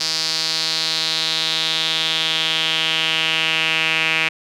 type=tone with band-pass filter sweep; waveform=sawtooth; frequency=160.2 Hz; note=E3; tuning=49 cents flat; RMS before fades=-20 dBFS; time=0-4.29 s; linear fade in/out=10 ms; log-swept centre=4800 to 2500 Hz; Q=4.3; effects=none